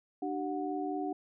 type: tone cluster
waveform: sine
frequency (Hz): 298.5 / 382.9 / 732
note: D4 / G4 / F#5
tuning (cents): +28 / -41 / -19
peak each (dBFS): -35 / -38 / -37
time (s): 0.22-1.13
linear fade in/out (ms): 5
effects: none